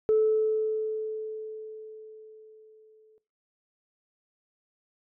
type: tone with exponential decay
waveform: sine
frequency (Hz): 435.1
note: A4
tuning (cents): -19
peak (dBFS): -17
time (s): 0.09-3.18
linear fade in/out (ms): 0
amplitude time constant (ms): 670
effects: noise-tail reverb RT60 0.3 s tail -19 dB re dry + tanh soft clip ceiling -15 dBFS